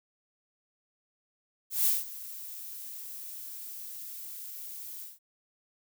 violet noise with ADSR envelope, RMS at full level -24 dBFS, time 1.7-5.19 s, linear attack 160 ms, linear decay 180 ms, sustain -18 dB, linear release 170 ms, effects none

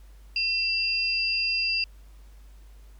sine tone pair together, 2699 / 4809 Hz, E7 / D8, +40 / +40 cents, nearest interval minor seventh, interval 1000 cents, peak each -26 dBFS, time 0.36-1.84 s, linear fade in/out 2 ms, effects added 50 Hz sine -46 dBFS peak until 2.99 s + pink hiss -62 dBFS RMS until 2.99 s

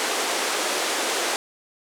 pink band-pass noise, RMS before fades -25 dBFS, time 0-1.36 s, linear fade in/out 0 ms, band 350 to 10000 Hz, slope 24 dB/octave, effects none

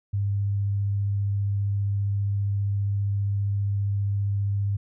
sine tone with vibrato, 100.4 Hz, G2, 42 cents sharp, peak -22 dBFS, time 0.13-4.77 s, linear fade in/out 10 ms, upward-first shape sine, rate 15 Hz, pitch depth 8 cents each way, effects none

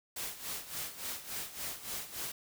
white noise with tremolo, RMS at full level -38 dBFS, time 0.16-2.32 s, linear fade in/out 5 ms, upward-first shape sine, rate 3.5 Hz, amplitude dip 75%, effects none

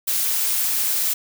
blue noise with amplitude modulation, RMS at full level -20 dBFS, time 0.07-1.14 s, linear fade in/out 10 ms, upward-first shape sine, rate 214 Hz, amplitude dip 30%, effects none

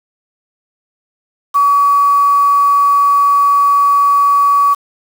sine tone with quantisation, 1136 Hz, C#6, 42 cents sharp, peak -7 dBFS, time 1.54-4.75 s, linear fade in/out 20 ms, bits 5, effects none

